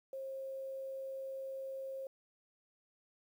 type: tone with quantisation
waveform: sine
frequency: 535 Hz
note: C5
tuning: 38 cents sharp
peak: -40 dBFS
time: 0.13-2.07 s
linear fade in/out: 2 ms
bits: 11
effects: none